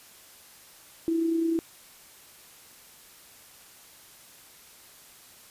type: tone with amplitude modulation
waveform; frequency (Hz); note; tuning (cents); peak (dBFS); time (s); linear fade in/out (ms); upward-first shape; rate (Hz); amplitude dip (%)
sine; 329.6; E4; 0; -21; 1.08-1.59; 0; sine; 29.8; 40
effects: white hiss -52 dBFS RMS until 5.5 s + resampled to 32000 Hz